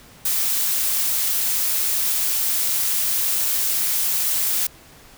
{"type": "noise", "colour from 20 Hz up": "blue", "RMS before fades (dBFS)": -21, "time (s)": [0.25, 4.67], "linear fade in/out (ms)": 5, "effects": ["pink hiss -47 dBFS RMS until 5.17 s"]}